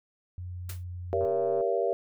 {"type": "tone with pitch glide", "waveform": "sine", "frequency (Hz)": [89.6, 89.03], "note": ["F2", "F2"], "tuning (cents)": [45, 34], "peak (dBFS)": -35, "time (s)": [0.38, 1.25], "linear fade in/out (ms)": 0, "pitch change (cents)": -11, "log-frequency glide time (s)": [0.68, 0.89]}
{"type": "noise with exponential decay", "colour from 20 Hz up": "white", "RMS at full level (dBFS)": -37, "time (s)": [0.69, 0.84], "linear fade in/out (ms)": 5, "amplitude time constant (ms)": 31}
{"type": "chord", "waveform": "sine", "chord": "G diminished seventh", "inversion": "none", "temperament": "just", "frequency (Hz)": [392, 470.4, 564.5, 677.4], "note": ["G4", "Bb4", "Db5", "Fb5"], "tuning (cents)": [0, 16, 31, 47], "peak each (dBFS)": [-30, -29, -31, -30], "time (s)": [1.13, 1.93], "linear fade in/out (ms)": 0}
{"type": "click train", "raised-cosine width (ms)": 1, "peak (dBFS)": -31, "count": 53, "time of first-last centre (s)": [1.21, 1.61], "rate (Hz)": 130}
{"effects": []}